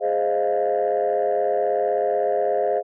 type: chord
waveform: sine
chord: F minor seventh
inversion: first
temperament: equal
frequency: 415.3 / 523.3 / 622.3 / 698.5 Hz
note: Ab4 / C5 / Eb5 / F5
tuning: 0 / 0 / 0 / 0 cents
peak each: -23 dBFS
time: 0-2.83 s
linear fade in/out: 50 ms
effects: tanh soft clip ceiling -13 dBFS